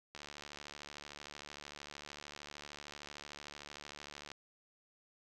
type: click train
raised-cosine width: 0.2 ms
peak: -30 dBFS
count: 306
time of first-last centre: 0.15-4.317 s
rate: 73.2 Hz
effects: none